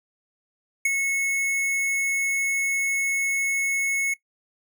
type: tone with ADSR envelope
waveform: square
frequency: 2193 Hz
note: C#7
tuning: 19 cents flat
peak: -18 dBFS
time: 0.85-4.14 s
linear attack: 5 ms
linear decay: 25 ms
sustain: -5 dB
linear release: 7 ms
effects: noise-tail reverb RT60 0.1 s tail -18 dB re dry